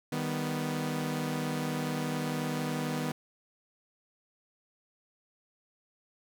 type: chord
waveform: sawtooth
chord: Eb augmented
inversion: none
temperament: equal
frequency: 155.56 / 196 / 246.9 Hz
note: Eb3 / G3 / B3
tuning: 0 / 0 / 0 cents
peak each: -30 / -36 / -30 dBFS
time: 0.12-3.12 s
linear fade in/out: 5 ms
effects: none